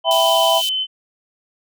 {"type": "tone", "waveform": "sine", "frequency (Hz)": 3053, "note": "G7", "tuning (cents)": -46, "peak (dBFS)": -18, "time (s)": [0.04, 0.87], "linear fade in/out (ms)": 50}
{"type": "chord", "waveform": "sine", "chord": "E minor", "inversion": "none", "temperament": "equal", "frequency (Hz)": [659.3, 784, 987.8], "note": ["E5", "G5", "B5"], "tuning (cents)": [0, 0, 0], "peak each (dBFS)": [-16, -20, -19], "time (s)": [0.04, 0.62], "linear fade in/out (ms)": 50}
{"type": "high-pass noise", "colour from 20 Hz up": "pink", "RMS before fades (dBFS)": -27, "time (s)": [0.11, 0.69], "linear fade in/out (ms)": 0, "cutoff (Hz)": 2600, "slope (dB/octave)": 96}
{"effects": []}